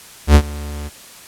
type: tone with ADSR envelope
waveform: 45% pulse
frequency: 73.42 Hz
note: D2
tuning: in tune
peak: -3 dBFS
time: 0.27-0.9 s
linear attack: 81 ms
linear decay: 66 ms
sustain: -22 dB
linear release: 31 ms
effects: white hiss -40 dBFS RMS until 1.27 s + low-pass 12000 Hz 12 dB/octave